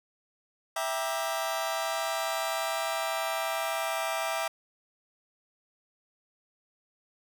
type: chord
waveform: sawtooth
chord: E half-diminished seventh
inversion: none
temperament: just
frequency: 659.3 / 791.1 / 949.3 / 1186.7 Hz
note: E5 / G5 / Bb5 / D6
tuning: 0 / +16 / +31 / +18 cents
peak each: -28 / -31 / -34 / -33 dBFS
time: 0.76-4.48 s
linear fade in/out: 5 ms
effects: none